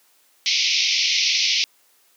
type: band-pass noise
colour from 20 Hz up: white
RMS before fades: -20 dBFS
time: 0.46-1.64 s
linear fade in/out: 0 ms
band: 2100 to 5900 Hz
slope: 96 dB/octave
effects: white hiss -59 dBFS RMS until 2.16 s + high-pass 300 Hz 12 dB/octave